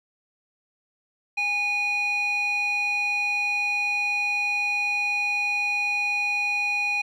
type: tone with band-pass filter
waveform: square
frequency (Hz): 821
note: G#5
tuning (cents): -20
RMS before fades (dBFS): -25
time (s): 1.37-7.02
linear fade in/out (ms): 10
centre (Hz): 2400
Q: 3.7
effects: none